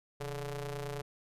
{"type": "ring-modulated tone", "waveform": "sawtooth", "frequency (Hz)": 146.83, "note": "D3", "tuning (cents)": 0, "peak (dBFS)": -30, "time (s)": [0.2, 1.02], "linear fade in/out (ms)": 10, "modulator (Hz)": 279, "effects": ["resampled to 32000 Hz"]}